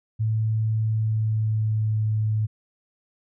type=tone with pitch glide; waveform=sine; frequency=110 to 108.24 Hz; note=A2 to A2; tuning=0 to -28 cents; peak=-20 dBFS; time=0.19-2.47 s; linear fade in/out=20 ms; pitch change=-28 cents; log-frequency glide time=0.83-2.05 s; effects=none